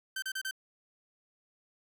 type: tone bursts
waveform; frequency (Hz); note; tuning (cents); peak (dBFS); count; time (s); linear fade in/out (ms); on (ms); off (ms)
sawtooth; 1548; G6; -22; -30; 4; 0.16-0.511; 5; 63; 33
effects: none